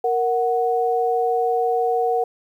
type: tone pair together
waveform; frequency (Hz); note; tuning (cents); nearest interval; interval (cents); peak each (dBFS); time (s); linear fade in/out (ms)
sine; 466.2 / 740; A#4 / F#5; 0 / 0; minor sixth; 800; -20; 0.04-2.24; 5
effects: 9-bit